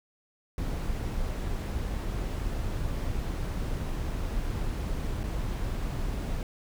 brown noise with dropouts, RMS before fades -31 dBFS, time 0.58-6.43 s, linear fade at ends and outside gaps 1 ms, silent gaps 5.233-5.238 s, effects none

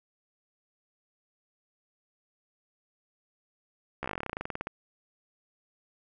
slowing click train, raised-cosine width 0.5 ms, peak -18 dBFS, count 21, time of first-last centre 4.03-4.671 s, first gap 14 ms, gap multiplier 1.08, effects none

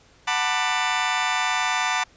20% pulse chord, B minor seventh, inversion second, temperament just, 740.8 / 889 / 987.8 / 1185.3 Hz, F#5 / A5 / B5 / D6, +2 / +18 / 0 / +16 cents, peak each -22 dBFS, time 0.27-2.04 s, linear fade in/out 10 ms, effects pink hiss -55 dBFS RMS until 2.16 s + resampled to 16000 Hz

